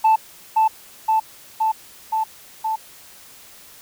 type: tone with echo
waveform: sine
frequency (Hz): 880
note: A5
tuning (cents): 0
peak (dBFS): -9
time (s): 0.04-0.16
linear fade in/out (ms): 10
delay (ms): 520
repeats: 5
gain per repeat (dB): -2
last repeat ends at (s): 2.76
effects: tanh soft clip ceiling -10 dBFS + white hiss -45 dBFS RMS until 3.81 s